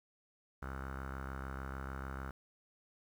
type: tone with low-pass filter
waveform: sawtooth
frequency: 66.7 Hz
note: C2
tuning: 34 cents sharp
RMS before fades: -43 dBFS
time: 0.62-2.31 s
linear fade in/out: 5 ms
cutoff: 1400 Hz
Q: 5.7
effects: 10-bit